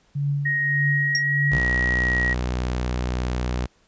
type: tone with tremolo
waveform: sine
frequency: 142.5 Hz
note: C#3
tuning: 48 cents sharp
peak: -19 dBFS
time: 0.15-1.59 s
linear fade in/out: 10 ms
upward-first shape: triangle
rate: 1.7 Hz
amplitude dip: 80%
type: tone with pitch glide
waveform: sine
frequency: 1875 to 1902.3 Hz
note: A#6 to A#6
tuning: +10 to +35 cents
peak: -20 dBFS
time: 0.45-2.34 s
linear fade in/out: 10 ms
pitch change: +25 cents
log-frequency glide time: 0.75-1.3 s
type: tone with exponential decay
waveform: sine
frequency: 5580 Hz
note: F8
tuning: 2 cents flat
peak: -16 dBFS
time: 1.15-1.23 s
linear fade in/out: 2 ms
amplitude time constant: 17 ms
type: tone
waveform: sawtooth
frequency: 61.74 Hz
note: B1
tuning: in tune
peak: -19 dBFS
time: 1.51-3.67 s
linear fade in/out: 20 ms
effects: pink hiss -61 dBFS RMS until 3.87 s + resampled to 16000 Hz